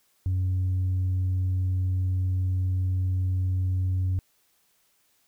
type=tone with tanh clipping; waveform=sine; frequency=92.5 Hz; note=F#2; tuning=in tune; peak=-23 dBFS; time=0.26-4.19 s; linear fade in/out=0 ms; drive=1 dB; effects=white hiss -67 dBFS RMS until 5.27 s